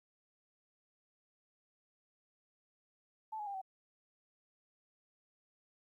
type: tone with pitch steps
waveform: sine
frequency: 874 / 835.5 / 798.7 / 763.5 Hz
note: A5 / G#5 / G5 / G5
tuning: -12 / +10 / +32 / -46 cents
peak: -39 dBFS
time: 3.32-3.616 s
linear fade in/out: 10 ms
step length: 74 ms
effects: 13-bit